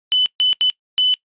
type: tone bursts at uneven times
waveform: sine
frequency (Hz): 3008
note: F#7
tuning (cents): +28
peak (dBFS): -12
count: 4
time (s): 0.12-0.26 / 0.4-0.53 / 0.61-0.7 / 0.98-1.14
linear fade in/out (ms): 0
effects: noise-tail reverb RT60 0.1 s tail -23 dB re dry + resampled to 8000 Hz